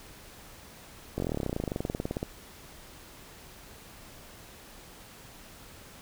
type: slowing click train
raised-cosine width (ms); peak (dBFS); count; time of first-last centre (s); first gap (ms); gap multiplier
2; -17; 29; 1.18-2.229; 21; 1.04
effects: pink hiss -50 dBFS RMS until 6.01 s